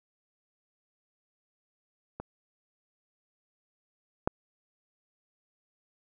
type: clicks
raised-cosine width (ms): 1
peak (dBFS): -23 / -11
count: 2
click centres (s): 2.2 / 4.275
effects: none